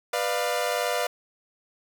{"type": "chord", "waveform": "sawtooth", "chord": "B diminished", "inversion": "none", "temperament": "equal with one note detuned", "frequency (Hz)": [493.9, 596.9, 698.5], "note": ["B4", "D5", "F5"], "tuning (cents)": [0, 28, 0], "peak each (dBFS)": -25, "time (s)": [0.13, 1.07], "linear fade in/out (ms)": 5, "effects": []}